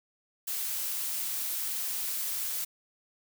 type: noise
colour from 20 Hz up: blue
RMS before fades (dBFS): -33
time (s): 0.47-2.65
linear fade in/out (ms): 10
effects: none